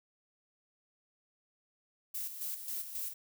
violet noise with tremolo, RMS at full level -38 dBFS, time 2.14-3.14 s, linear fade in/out 10 ms, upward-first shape square, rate 3.7 Hz, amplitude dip 55%, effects none

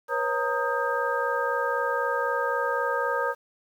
sine tone cluster, 483.1 / 547 / 926 / 1246 / 1594 Hz, B4 / C#5 / A#5 / D#6 / G6, -38 / -23 / -12 / +2 / +28 cents, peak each -30 dBFS, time 0.08-3.35 s, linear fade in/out 50 ms, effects 9-bit

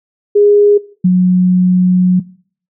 sine tone pair in turn, 411.4 / 182.1 Hz, G#4 / F#3, -16 / -27 cents, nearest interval octave + major second, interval 1411 cents, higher first, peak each -5 dBFS, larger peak neither, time 0.35-0.78 / 1.04-2.2 s, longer second, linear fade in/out 10 ms, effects noise-tail reverb RT60 0.5 s tail -20 dB re dry

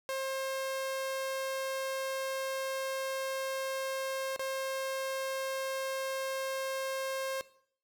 sawtooth tone with dropouts, 533 Hz, C5, 32 cents sharp, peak -29 dBFS, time 0.09-7.41 s, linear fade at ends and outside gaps 0 ms, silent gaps 4.362-4.394 s, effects noise-tail reverb RT60 0.6 s tail -18 dB re dry

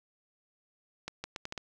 accelerating click train, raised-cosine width 0.2 ms, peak -20 dBFS, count 6, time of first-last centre 1.08-1.578 s, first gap 160 ms, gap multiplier 0.76, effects none

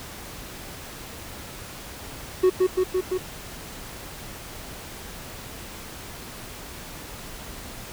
triangle tone with echo, 370 Hz, F#4, in tune, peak -12 dBFS, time 2.43-2.5 s, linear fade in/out 10 ms, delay 170 ms, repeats 4, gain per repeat -2 dB, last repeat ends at 3.18 s, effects pink hiss -39 dBFS RMS until 7.92 s

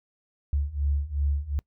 sine beating tone pair, 70 / 72.7 Hz, C#2 / D2, +18 / -17 cents, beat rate 2.7 Hz, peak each -28 / -26 dBFS, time 0.53-1.59 s, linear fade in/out 0 ms, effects noise-tail reverb RT60 0.1 s tail -24 dB re dry

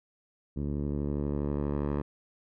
10% pulse tone with low-pass filter sweep, 72.3 Hz, D2, 27 cents flat, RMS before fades -31 dBFS, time 0.56-2.02 s, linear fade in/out 10 ms, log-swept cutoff 270 to 1100 Hz, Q 0.76, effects none

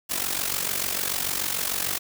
white noise with amplitude modulation, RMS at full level -24 dBFS, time 0.09-1.99 s, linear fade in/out 20 ms, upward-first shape sine, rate 46.8 Hz, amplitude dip 75%, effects none

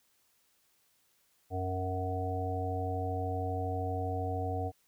harmonic tone, 92.7 Hz, F#2, 4 cents sharp, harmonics 1 / 3 / 5 / 7 / 8, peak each -34 / -41 / -39 / -42 / -37 dBFS, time 1.5-4.72 s, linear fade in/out 50 ms, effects white hiss -71 dBFS RMS until 4.87 s

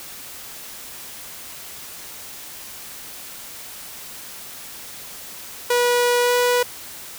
sawtooth tone with pitch glide, 486 to 489.9 Hz, B4 to B4, -28 to -14 cents, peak -12 dBFS, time 5.7-6.63 s, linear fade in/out 5 ms, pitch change +14 cents, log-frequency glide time 6.21-6.34 s, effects white hiss -37 dBFS RMS until 7.18 s

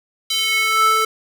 square tone with high-pass filter sweep, 439.6 Hz, A4, 2 cents flat, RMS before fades -17 dBFS, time 0.3-1.05 s, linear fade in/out 5 ms, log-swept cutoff 3600 to 880 Hz, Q 3.2, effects none

